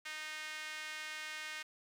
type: tone with high-pass filter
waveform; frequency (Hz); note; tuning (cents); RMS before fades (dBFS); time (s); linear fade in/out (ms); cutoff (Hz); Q
sawtooth; 308.9; D#4; -12; -44; 0.05-1.63; 10; 1900; 1.9
effects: low-pass 9000 Hz 12 dB/octave + 10-bit